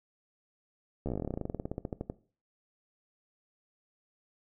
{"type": "slowing click train", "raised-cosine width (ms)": 2, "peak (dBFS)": -21, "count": 27, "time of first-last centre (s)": [1.06, 2.099], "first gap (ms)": 13, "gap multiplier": 1.08, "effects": ["noise-tail reverb RT60 0.4 s tail -18 dB re dry"]}